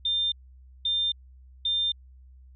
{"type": "tone bursts", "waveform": "sine", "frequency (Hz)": 3600, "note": "A7", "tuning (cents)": 39, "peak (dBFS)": -23, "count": 3, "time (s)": [0.05, 1.92], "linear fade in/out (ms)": 5, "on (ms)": 270, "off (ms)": 530, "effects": ["added 64 Hz sine -48 dBFS peak until 2.55 s"]}